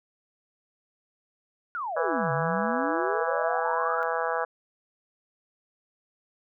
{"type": "exponential two-way sweep", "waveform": "sine", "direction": "down then up", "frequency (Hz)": [1484, 135.3, 1443], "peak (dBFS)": -29, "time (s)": [1.75, 4.03], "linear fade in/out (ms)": 0, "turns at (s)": 2.32}
{"type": "harmonic tone", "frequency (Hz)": 164.81, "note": "E3", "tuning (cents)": 0, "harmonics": [3, 4, 5, 6, 7, 8, 9, 10], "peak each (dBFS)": [-31, -32, -33, -34, -34, -35, -36, -36], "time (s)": [1.96, 4.45], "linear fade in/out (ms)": 10}
{"effects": []}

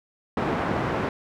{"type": "band-pass noise", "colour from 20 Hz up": "pink", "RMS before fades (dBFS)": -26, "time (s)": [0.37, 1.09], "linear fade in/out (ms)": 2, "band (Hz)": [130, 1400], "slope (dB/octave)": 12, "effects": []}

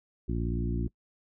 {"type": "harmonic tone with a mistuned harmonic", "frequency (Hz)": 58.27, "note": "A#1", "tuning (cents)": 0, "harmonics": [1, 2, 3, 4, 5, 6], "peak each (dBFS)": [-31, -34, -36, -37, -38, -39], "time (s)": [0.28, 0.88], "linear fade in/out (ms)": 10, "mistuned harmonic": 1, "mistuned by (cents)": 36, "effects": ["noise-tail reverb RT60 0.1 s tail -23 dB re dry"]}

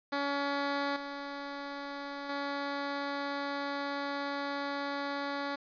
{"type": "tone with level steps", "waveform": "10% pulse", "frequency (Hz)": 282.3, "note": "C#4", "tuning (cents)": 32, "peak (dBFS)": [-22, -30, -25], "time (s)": [0.12, 5.56], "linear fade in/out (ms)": 10, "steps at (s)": [0.96, 2.29], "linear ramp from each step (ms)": 5, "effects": ["resampled to 11025 Hz", "10-bit"]}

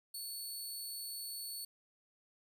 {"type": "tone", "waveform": "15% pulse", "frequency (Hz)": 4435, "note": "C#8", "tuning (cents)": 0, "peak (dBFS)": -35, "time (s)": [0.14, 1.65], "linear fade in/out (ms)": 5, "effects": ["11-bit"]}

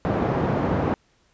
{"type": "band-pass noise", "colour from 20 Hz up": "pink", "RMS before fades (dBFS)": -23, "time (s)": [0.05, 0.94], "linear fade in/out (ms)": 0, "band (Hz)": [110, 880], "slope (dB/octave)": 12, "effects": ["pink hiss -63 dBFS RMS until 1.33 s", "resampled to 16000 Hz"]}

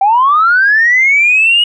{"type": "linear sweep", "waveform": "sine", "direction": "up", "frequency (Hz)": [761, 2908], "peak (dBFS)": -5, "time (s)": [0.01, 1.64], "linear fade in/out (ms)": 5, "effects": ["tanh soft clip ceiling -1 dBFS"]}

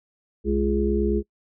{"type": "harmonic tone with a mistuned harmonic", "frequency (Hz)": 69.2, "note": "C#2", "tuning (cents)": -2, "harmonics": [1, 3, 5, 6], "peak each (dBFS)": [-25, -25, -25, -25], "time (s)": [0.44, 1.23], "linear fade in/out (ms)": 50, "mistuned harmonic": 1, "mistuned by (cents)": -130, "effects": ["noise-tail reverb RT60 0.1 s tail -25 dB re dry"]}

